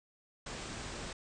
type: low-pass noise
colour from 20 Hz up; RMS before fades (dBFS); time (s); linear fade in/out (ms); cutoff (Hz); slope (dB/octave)
pink; -43; 0.46-1.13; 5; 8700; 96
effects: none